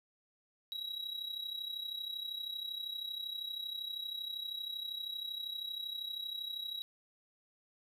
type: tone with amplitude modulation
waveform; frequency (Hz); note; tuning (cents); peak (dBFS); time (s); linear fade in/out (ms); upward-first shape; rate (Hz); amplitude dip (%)
triangle; 3869; B7; -36; -34; 0.72-6.82; 0; sine; 32.7; 70
effects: none